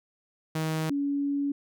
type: tone pair in turn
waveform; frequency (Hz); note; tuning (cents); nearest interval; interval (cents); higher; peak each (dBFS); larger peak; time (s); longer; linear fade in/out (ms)
sawtooth / sine; 158.3 / 282.9; D#3 / C#4; +30 / +35; minor seventh; 1005; second; -23 / -25; first; 0.55-0.9 / 0.9-1.52; second; 5
effects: none